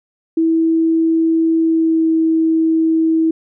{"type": "tone with pitch glide", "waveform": "sine", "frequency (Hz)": [325.9, 322.9], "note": ["E4", "E4"], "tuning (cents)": [-20, -36], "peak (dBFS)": -11, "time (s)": [0.37, 3.31], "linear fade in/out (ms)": 5, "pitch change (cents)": -16, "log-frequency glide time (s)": [1.6, 2.09], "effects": []}